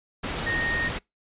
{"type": "tone in noise", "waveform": "sine", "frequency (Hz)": 1855, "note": "A#6", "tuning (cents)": -9, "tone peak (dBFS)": -25, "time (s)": [0.46, 0.89], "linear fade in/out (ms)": 10, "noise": "pink", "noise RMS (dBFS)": -30, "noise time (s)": [0.23, 0.99], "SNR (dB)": 2, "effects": ["noise-tail reverb RT60 0.2 s tail -26 dB re dry", "resampled to 8000 Hz"]}